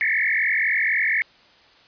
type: tone with frequency modulation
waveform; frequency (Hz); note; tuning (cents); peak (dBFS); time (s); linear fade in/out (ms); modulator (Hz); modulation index
sine; 1995; B6; +17; -18; 0.01-1.22; 0; 44; 5.8
effects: white hiss -53 dBFS RMS until 1.87 s + resampled to 11025 Hz